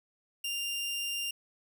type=tone; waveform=sawtooth; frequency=2794 Hz; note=F7; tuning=in tune; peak=-29 dBFS; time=0.44-1.31 s; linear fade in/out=5 ms; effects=none